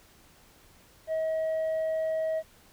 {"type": "tone with tanh clipping", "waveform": "sine", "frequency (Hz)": 638, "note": "D#5", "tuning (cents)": 43, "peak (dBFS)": -27, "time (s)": [1.07, 2.43], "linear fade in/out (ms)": 50, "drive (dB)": 2, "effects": ["pink hiss -58 dBFS RMS until 2.72 s"]}